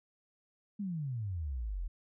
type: exponential sweep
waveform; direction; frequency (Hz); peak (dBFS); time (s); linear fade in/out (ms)
sine; down; 212.2 to 39; -34; 0.79-1.88; 10
effects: none